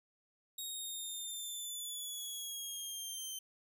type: linear sweep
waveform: 15% pulse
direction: down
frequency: 3772 to 3095 Hz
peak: -34 dBFS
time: 0.58-3.39 s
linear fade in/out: 5 ms
effects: none